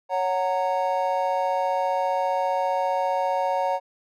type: chord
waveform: triangle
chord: F# major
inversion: second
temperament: just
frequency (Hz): 555 / 740 / 925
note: C#5 / F#5 / A#5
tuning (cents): +2 / 0 / -14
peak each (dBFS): -24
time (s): 0.09-3.8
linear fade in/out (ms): 50
effects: none